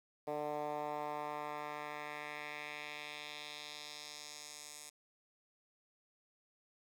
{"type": "tone with band-pass filter sweep", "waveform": "10% pulse", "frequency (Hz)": 148.9, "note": "D3", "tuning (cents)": 24, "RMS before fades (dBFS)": -44, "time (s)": [0.27, 4.9], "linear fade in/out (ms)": 10, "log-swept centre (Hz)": [590, 8100], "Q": 1.6, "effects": ["10-bit"]}